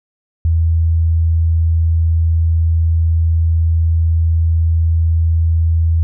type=tone; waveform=sine; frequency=82 Hz; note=E2; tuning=9 cents flat; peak=-10 dBFS; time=0.45-6.03 s; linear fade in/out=0 ms; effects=none